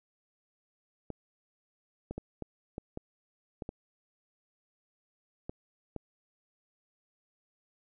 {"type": "clicks", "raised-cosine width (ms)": 2, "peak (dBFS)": -24, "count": 10, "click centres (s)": [1.103, 2.11, 2.18, 2.423, 2.781, 2.974, 3.622, 3.691, 5.495, 5.963], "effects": []}